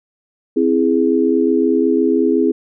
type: chord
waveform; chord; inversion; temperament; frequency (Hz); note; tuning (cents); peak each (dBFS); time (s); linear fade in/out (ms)
sine; C augmented; none; equal; 261.6 / 329.6 / 415.3; C4 / E4 / G#4; 0 / 0 / 0; -16; 0.56-2.52; 10
effects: none